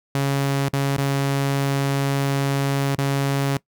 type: tone with dropouts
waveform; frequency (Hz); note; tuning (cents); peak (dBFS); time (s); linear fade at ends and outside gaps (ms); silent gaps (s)
sawtooth; 138.59; C#3; 0; -15; 0.15-3.57; 2; 0.687-0.733 / 0.968-0.982 / 2.953-2.983
effects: noise-tail reverb RT60 0.1 s tail -21 dB re dry